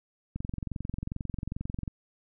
click train, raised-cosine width 5 ms, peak -21 dBFS, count 35, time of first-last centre 0.36-1.878 s, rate 22.4 Hz, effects none

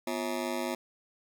20% pulse ring-modulated tone, 298.8 Hz, D4, 30 cents sharp, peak -23 dBFS, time 0.07-0.75 s, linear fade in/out 5 ms, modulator 52 Hz, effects none

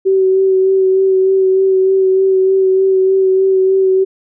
sine tone with vibrato, 380.7 Hz, F#4, 49 cents sharp, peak -8 dBFS, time 0.05-4.05 s, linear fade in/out 20 ms, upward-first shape sine, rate 3.3 Hz, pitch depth 18 cents each way, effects none

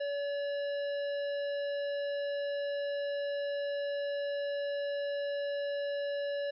harmonic tone with a mistuned harmonic, 570 Hz, C#5, 48 cents sharp, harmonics 1 / 3 / 5 / 7 / 9, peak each -32 / -44 / -49 / -51 / -58 dBFS, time 0-6.51 s, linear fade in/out 10 ms, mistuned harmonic 9, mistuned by +23 cents, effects none

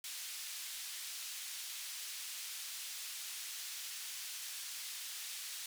pink band-pass noise, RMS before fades -45 dBFS, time 0.04-5.66 s, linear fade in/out 2 ms, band 3100 to 15000 Hz, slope 12 dB/octave, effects none

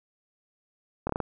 slowing click train, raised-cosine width 1 ms, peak -14 dBFS, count 5, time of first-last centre 1.07-1.203 s, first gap 24 ms, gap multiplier 1.22, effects none

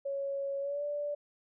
sine tone with pitch glide, 554.4 to 583.6 Hz, C#5 to D5, 0 to -11 cents, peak -32 dBFS, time 0.05-1.15 s, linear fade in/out 10 ms, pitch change +89 cents, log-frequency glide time 0.6-0.84 s, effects none

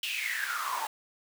pink noise with high-pass filter sweep, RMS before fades -33 dBFS, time 0.03-0.87 s, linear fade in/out 2 ms, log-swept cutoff 3000 to 830 Hz, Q 9.1, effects none

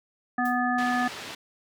harmonic tone, 246.9 Hz, B3, in tune, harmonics 1 / 3 / 5 / 7, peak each -27 / -27 / -31 / -29 dBFS, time 0.38-1.08 s, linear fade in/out 5 ms
blue noise with exponential decay, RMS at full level -40 dBFS, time 0.45-0.63 s, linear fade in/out 5 ms, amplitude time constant 37 ms
white band-pass noise, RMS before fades -39 dBFS, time 0.78-1.35 s, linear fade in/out 5 ms, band 120 to 3600 Hz, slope 12 dB/octave
effects none

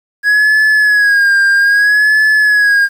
triangle tone with vibrato, 1661.2 Hz, G#6, in tune, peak -5 dBFS, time 0.23-2.89 s, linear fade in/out 50 ms, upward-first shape sine, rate 0.62 Hz, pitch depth 66 cents each way, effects 7-bit

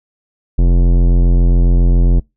sine tone with tanh clipping, 43.65 Hz, F1, in tune, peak -9 dBFS, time 0.58-2.2 s, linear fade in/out 10 ms, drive 17 dB, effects noise-tail reverb RT60 0.2 s tail -26 dB re dry

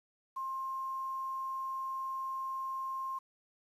sine tone with quantisation, 1061 Hz, C6, 24 cents sharp, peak -35 dBFS, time 0.36-3.19 s, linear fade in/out 10 ms, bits 10, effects resampled to 32000 Hz

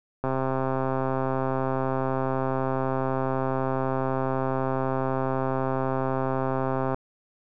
click train, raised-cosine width 1 ms, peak -13 dBFS, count 886, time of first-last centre 0.24-6.945 s, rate 132 Hz, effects none

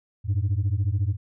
sine beating tone pair, 92.5 / 106.5 Hz, F#2 / G#2, 0 / +44 cents, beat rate 14 Hz, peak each -22 dBFS, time 0.24-1.17 s, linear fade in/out 50 ms, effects tanh soft clip ceiling -18 dBFS

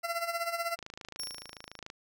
20% pulse tone with tremolo, 679 Hz, F5, 49 cents flat, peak -24 dBFS, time 0.03-0.76 s, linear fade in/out 20 ms, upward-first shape sine, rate 16 Hz, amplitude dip 70%
click train, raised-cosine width 0.2 ms, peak -25 dBFS, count 31, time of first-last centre 0.79-1.901 s, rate 27 Hz
sawtooth tone with exponential decay, 5500 Hz, F8, 27 cents flat, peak -31 dBFS, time 1.19-1.79 s, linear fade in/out 5 ms, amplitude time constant 130 ms
effects none

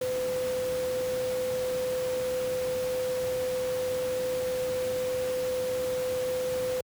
sine tone in noise, 508 Hz, B4, 49 cents sharp, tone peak -27 dBFS, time 0.01-6.81 s, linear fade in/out 5 ms, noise pink, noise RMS -39 dBFS, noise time 0.01-6.81 s, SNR +9 dB, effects high-pass 80 Hz 12 dB/octave

